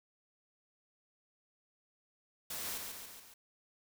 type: noise with echo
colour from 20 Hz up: white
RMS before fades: -41 dBFS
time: 2.5-2.78 s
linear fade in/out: 5 ms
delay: 140 ms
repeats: 4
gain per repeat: -4 dB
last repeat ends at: 3.34 s
effects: none